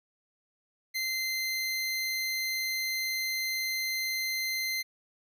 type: tone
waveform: 25% pulse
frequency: 2074 Hz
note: C7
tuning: 16 cents flat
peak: -26 dBFS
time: 0.94-4.83 s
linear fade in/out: 20 ms
effects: none